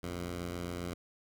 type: tone pair together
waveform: 10% pulse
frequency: 56.87 / 87.7 Hz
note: A#1 / F2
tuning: -42 / +8 cents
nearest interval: perfect fifth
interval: 750 cents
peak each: -39 / -29 dBFS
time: 0.03-0.94 s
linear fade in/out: 5 ms
effects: none